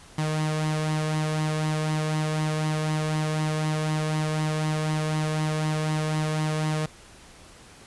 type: tone with flanger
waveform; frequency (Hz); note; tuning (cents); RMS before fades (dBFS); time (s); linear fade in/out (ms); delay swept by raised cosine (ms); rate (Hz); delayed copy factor
sawtooth; 154.8; D#3; -9; -26; 0.18-6.86; 5; 0.98 to 1.82; 4; +0.5
effects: pink hiss -49 dBFS RMS until 7.86 s + resampled to 24000 Hz